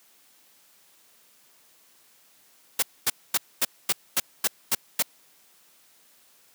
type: noise bursts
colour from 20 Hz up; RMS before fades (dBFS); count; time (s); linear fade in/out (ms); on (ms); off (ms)
white; -22; 9; 2.79-5.025; 5; 35; 240
effects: white hiss -59 dBFS RMS until 6.54 s + high-pass 150 Hz 12 dB/octave